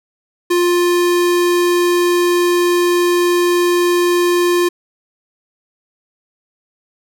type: tone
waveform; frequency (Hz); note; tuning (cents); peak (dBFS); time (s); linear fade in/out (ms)
square; 351.3; F4; +10; -12; 0.5-4.69; 10
effects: none